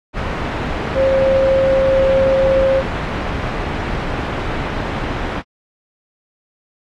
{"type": "tone in noise", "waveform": "sine", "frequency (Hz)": 535, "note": "C5", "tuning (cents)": 38, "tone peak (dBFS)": -11, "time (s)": [0.94, 2.83], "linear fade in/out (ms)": 50, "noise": "pink", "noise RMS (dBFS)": -20, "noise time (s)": [0.13, 5.43], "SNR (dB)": 6, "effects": ["low-pass 2000 Hz 12 dB/octave", "AAC 48 kbps"]}